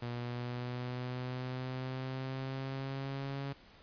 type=exponential sweep; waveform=sawtooth; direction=up; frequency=120 to 139 Hz; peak=-33 dBFS; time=0.02-3.53 s; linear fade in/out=5 ms; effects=pink hiss -59 dBFS RMS until 3.82 s + resampled to 11025 Hz